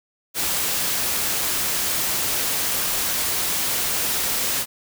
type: noise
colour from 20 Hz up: white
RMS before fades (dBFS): -23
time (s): 0.34-4.66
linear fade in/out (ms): 50
effects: none